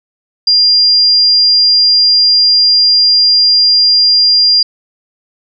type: tone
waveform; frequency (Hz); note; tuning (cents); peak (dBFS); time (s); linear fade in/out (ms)
sine; 4800; D8; +37; -5; 0.47-4.63; 5
effects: none